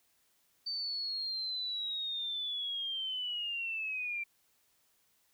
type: linear sweep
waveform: sine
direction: down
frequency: 4594 to 2349 Hz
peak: -34 dBFS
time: 0.66-4.24 s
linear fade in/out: 10 ms
effects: white hiss -72 dBFS RMS until 5.33 s